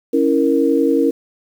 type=chord; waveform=sine; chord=A# diminished; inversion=first; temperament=equal with one note detuned; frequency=277.2 / 328.3 / 466.2 Hz; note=C#4 / E4 / A#4; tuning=0 / -7 / 0 cents; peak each=-16 / -17 / -16 dBFS; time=0.13-1.11 s; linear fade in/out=10 ms; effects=7-bit